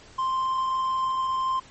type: tone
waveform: triangle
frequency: 1046.5 Hz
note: C6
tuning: in tune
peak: -21 dBFS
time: 0.18-1.6 s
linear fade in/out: 10 ms
effects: pink hiss -50 dBFS RMS until 1.7 s + MP3 32 kbps